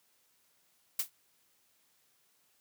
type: noise with exponential decay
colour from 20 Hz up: blue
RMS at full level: -26 dBFS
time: 0.99-1.1 s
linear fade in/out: 5 ms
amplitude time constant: 23 ms
effects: white hiss -71 dBFS RMS until 2.6 s + high-pass 80 Hz 12 dB/octave